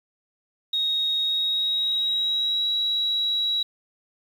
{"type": "tone with pitch glide", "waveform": "sine", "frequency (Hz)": [3755, 3881], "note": ["A#7", "B7"], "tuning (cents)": [12, -31], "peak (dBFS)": -21, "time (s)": [0.73, 3.63], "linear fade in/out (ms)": 5, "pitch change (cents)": 57, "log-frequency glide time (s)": [1.21, 2.68], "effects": ["8-bit"]}